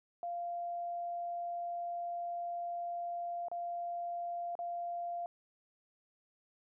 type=tone with dropouts; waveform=sine; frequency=694 Hz; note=F5; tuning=11 cents flat; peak=-36 dBFS; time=0.23-5.26 s; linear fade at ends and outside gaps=1 ms; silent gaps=3.484-3.515 / 4.553-4.59 s; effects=none